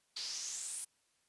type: noise with band-pass filter sweep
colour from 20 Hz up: pink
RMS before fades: -42 dBFS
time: 0.16-0.85 s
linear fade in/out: 10 ms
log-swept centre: 4400 to 10000 Hz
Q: 4.4
effects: white hiss -75 dBFS RMS until 1.28 s + resampled to 24000 Hz